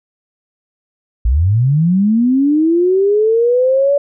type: linear sweep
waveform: sine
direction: up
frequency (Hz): 52 to 576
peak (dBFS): -9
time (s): 1.25-3.98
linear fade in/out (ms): 5
effects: none